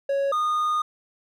triangle tone pair in turn, 554.4 / 1227.1 Hz, C#5 / D#6, 0 / -24 cents, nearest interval octave + major second, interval 1376 cents, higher second, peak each -19 dBFS, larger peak neither, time 0.09-0.32 / 0.32-0.82 s, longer second, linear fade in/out 5 ms, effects none

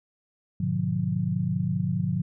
sine chord, G# diminished seventh, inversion none, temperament just, 103.83 / 124.59 / 149.51 / 179.41 Hz, G#2 / B2 / D3 / F3, 0 / +16 / +31 / +47 cents, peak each -31 / -31 / -29 / -27 dBFS, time 0.6-2.22 s, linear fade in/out 5 ms, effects none

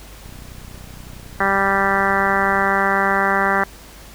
click train, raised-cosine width 5 ms, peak -27 dBFS, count 75, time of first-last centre 0.26-2.655 s, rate 30.9 Hz
harmonic tone, 196 Hz, G3, in tune, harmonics 1 / 2 / 3 / 4 / 5 / 6 / 7 / 8 / 9 / 10, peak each -26 / -25 / -26 / -22 / -25 / -23 / -24 / -23 / -24 / -25 dBFS, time 1.4-3.64 s, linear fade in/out 5 ms
effects added 50 Hz sine -42 dBFS peak until 4.14 s + pink hiss -42 dBFS RMS until 4.14 s

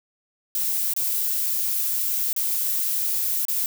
violet noise with dropouts, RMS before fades -24 dBFS, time 0.55-3.66 s, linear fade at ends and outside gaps 1 ms, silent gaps 0.936-0.964 / 2.33-2.363 / 3.452-3.483 s, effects none

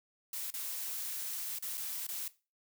blue noise with dropouts, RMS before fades -39 dBFS, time 0.33-2.28 s, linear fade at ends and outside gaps 2 ms, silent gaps 0.504-0.539 / 1.587-1.624 / 1.773-1.777 / 2.068-2.088 s, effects noise-tail reverb RT60 0.3 s tail -18 dB re dry

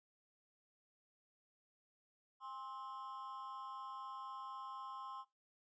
triangle tone with amplitude modulation, 1054 Hz, C6, 12 cents sharp, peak -40 dBFS, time 2.4-5.25 s, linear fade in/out 50 ms, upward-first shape sine, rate 244 Hz, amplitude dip 95%, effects noise-tail reverb RT60 0.2 s tail -20 dB re dry + resampled to 16000 Hz

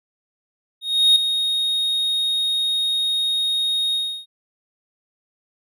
triangle tone with ADSR envelope, 3729 Hz, A#7, in tune, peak -8 dBFS, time 0.81-4.26 s, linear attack 350 ms, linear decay 3 ms, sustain -9 dB, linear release 320 ms, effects none

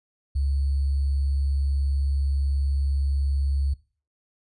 sine tone with sample-and-hold, 69.3 Hz, C#2, in tune, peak -21 dBFS, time 0.35-3.74 s, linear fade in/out 10 ms, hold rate 4410 Hz, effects noise-tail reverb RT60 0.4 s tail -20 dB re dry + resampled to 24000 Hz

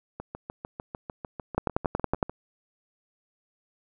two click trains, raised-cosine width 1 ms, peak -9 / -21 dBFS, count 8 / 15, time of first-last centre 1.58-2.228 / 0.2-2.296 s, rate 10.8 / 6.68 Hz, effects none

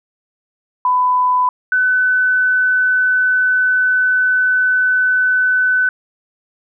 sine tone pair in turn, 1000 / 1505.7 Hz, B5 / F#6, +21 / +30 cents, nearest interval perfect fifth, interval 709 cents, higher second, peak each -11 dBFS, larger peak neither, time 0.85-1.49 / 1.72-5.89 s, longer second, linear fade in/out 2 ms, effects none

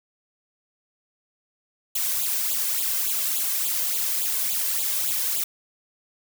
blue noise with flanger, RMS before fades -25 dBFS, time 1.95-5.44 s, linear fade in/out 5 ms, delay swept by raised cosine 0.26 to 1.96 ms, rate 3.5 Hz, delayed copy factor +0.85, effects none

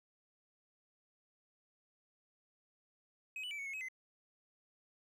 triangle tone with pitch steps, 2537 / 2967 / 2316 / 2221 / 2180 / 2552 / 2049 Hz, D#7 / F#7 / D7 / C#7 / C#7 / D#7 / C7, +33 / +4 / -25 / +3 / -29 / +43 / -37 cents, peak -39 dBFS, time 3.36-3.885 s, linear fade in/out 2 ms, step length 75 ms, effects none

